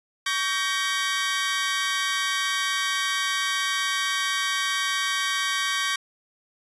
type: chord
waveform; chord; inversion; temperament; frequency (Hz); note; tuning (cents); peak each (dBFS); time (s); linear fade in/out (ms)
20% pulse; G diminished; second; just; 1128.9 / 1568 / 1881.6; Db6 / G6 / Bb6; +31 / 0 / +16; -23; 0.26-5.96; 5
effects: resampled to 24000 Hz